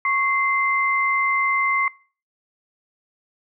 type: tone pair together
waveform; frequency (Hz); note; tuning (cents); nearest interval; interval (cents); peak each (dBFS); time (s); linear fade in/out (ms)
sine; 1100 / 2077; C#6 / C7; -14 / -13; major seventh; 1101; -21 / -21; 0.05-1.88; 2
effects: noise-tail reverb RT60 0.4 s tail -23 dB re dry